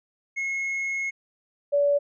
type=tone pair in turn; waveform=triangle / sine; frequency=2170 / 573.3 Hz; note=C#7 / D5; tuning=-37 / -42 cents; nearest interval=octave + major seventh; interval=2305 cents; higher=first; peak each=-24 / -18 dBFS; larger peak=second; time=0.36-1.11 / 1.72-1.99 s; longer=first; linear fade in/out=20 ms; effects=resampled to 16000 Hz